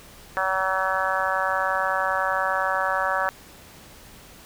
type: harmonic tone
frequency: 189.4 Hz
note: F#3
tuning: 41 cents sharp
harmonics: 3 / 4 / 5 / 6 / 7 / 8 / 9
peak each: -29 / -29 / -29 / -29 / -29 / -29 / -29 dBFS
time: 0.37-3.29 s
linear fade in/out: 0 ms
effects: pink hiss -47 dBFS RMS until 4.45 s